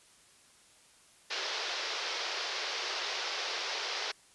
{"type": "band-pass noise", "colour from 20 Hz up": "white", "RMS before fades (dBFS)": -36, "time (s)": [1.3, 4.12], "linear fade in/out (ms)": 10, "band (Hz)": [370, 5500], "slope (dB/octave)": 48, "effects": ["white hiss -61 dBFS RMS until 4.34 s", "resampled to 24000 Hz"]}